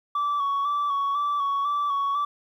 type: tone with vibrato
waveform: sine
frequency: 1139 Hz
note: C#6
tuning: 47 cents sharp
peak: -20 dBFS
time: 0.15-2.25 s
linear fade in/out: 5 ms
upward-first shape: square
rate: 2 Hz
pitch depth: 33 cents each way
effects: tanh soft clip ceiling -21 dBFS + 10-bit